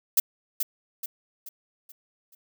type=noise with echo; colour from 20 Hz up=violet; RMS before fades=-19 dBFS; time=0.17-0.2 s; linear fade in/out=5 ms; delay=430 ms; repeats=5; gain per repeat=-7 dB; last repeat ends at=2.35 s; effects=none